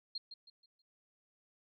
sine tone with echo, 4217 Hz, C8, 13 cents sharp, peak -37 dBFS, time 0.15-0.18 s, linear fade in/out 5 ms, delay 160 ms, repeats 4, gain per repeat -9 dB, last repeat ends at 0.82 s, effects none

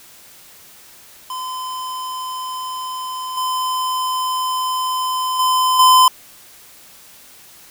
square tone with level steps, 1023 Hz, C6, 39 cents flat, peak -25 / -19 / -14 / -8 dBFS, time 1.3-6.08 s, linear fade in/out 2 ms, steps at 3.37 / 5.39 / 5.79 s, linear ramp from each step 5 ms, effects white hiss -44 dBFS RMS until 7.7 s

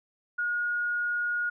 sine tone, 1439 Hz, F#6, 49 cents flat, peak -26 dBFS, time 0.38-1.5 s, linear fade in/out 10 ms, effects none

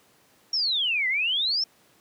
sine exponential two-way sweep, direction down then up, 5630 to 1968 to 5500 Hz, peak -22 dBFS, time 0.53-1.64 s, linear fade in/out 5 ms, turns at 1.08 s, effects pink hiss -60 dBFS RMS until 2 s + high-pass 150 Hz 12 dB/octave

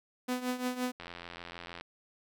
sawtooth tone with tremolo, 250.5 Hz, B3, 25 cents sharp, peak -25 dBFS, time 0.28-0.92 s, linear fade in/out 10 ms, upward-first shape triangle, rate 5.8 Hz, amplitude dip 80%
click train, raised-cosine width 0.3 ms, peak -27 dBFS, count 71, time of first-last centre 1-1.81 s, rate 86.4 Hz
effects none

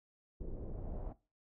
brown noise with low-pass filter sweep, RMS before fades -42 dBFS, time 0.4-1.13 s, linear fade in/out 10 ms, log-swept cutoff 390 to 760 Hz, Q 2, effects noise-tail reverb RT60 0.3 s tail -18 dB re dry

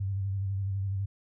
sine tone with vibrato, 97.6 Hz, G2, 7 cents flat, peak -28 dBFS, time 0-1.06 s, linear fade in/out 10 ms, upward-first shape square, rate 12 Hz, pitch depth 33 cents each way, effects none

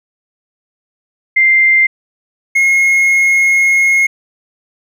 sine / triangle tone pair in turn, 2093 / 2158 Hz, C7 / C#7, 0 / -47 cents, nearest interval minor second, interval 53 cents, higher second, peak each -6 dBFS, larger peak neither, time 1.36-1.87 / 2.55-4.07 s, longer second, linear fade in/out 10 ms, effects none

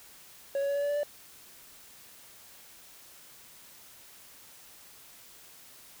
triangle tone with pitch steps, 554.4 / 559.5 / 564.7 / 570 / 575.3 / 580.6 / 586 Hz, C#5 / C#5 / C#5 / C#5 / D5 / D5 / D5, 0 / +16 / +32 / +48 / -36 / -20 / -4 cents, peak -25 dBFS, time 0.55-1.033 s, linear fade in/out 2 ms, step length 69 ms, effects white hiss -53 dBFS RMS until 6 s

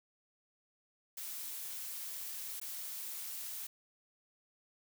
blue noise with dropouts, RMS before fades -43 dBFS, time 1.17-3.67 s, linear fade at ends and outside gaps 5 ms, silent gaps 2.6-2.614 s, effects none

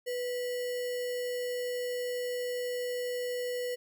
sine tone with sample-and-hold, 493.9 Hz, B4, in tune, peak -31 dBFS, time 0.06-3.76 s, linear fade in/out 20 ms, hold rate 2450 Hz, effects none

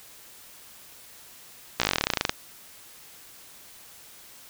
slowing click train, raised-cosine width 0.2 ms, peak -4 dBFS, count 19, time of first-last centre 1.8-2.294 s, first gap 16 ms, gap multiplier 1.06, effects white hiss -49 dBFS RMS until 4.49 s

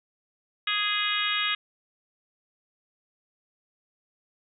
harmonic tone, 415.3 Hz, G#4, in tune, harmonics 3 / 4 / 5 / 6 / 7 / 8 / 9, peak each -32 / -32 / -32 / -32 / -32 / -32 / -32 dBFS, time 0.67-1.55 s, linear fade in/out 5 ms, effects none

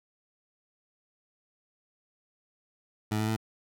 20% pulse tone with pitch steps, 107 / 108.74 / 110.52 Hz, A2 / A2 / A2, -48 / -20 / +8 cents, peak -22 dBFS, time 3.11-3.365 s, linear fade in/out 10 ms, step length 85 ms, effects none

